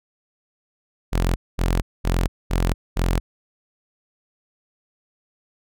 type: tone bursts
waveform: sawtooth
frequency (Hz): 43.65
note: F1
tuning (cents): 0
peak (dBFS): -14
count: 5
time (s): 1.12-3.2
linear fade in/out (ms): 20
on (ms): 240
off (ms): 220
effects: none